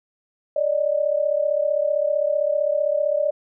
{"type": "tone pair together", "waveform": "sine", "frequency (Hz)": [574.5, 610], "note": ["D5", "D#5"], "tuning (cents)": [-38, -34], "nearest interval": "minor second", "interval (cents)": 104, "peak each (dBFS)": -21, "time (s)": [0.56, 3.31], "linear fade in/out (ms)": 5, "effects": []}